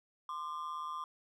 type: ring-modulated tone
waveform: triangle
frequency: 1118 Hz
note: C#6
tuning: 14 cents sharp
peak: -33 dBFS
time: 0.29-1.04 s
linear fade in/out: 2 ms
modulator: 78.6 Hz
effects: none